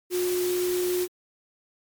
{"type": "tone in noise", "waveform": "sine", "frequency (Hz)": 359.9, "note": "F#4", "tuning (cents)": -48, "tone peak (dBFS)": -23, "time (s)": [0.1, 1.08], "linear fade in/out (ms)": 50, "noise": "white", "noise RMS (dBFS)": -34, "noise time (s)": [0.1, 1.08], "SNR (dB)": 8, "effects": ["MP3 96 kbps"]}